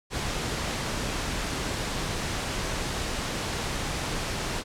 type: noise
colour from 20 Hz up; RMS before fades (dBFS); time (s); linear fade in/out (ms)
pink; -30; 0.1-4.64; 50
effects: low-pass 8000 Hz 12 dB/octave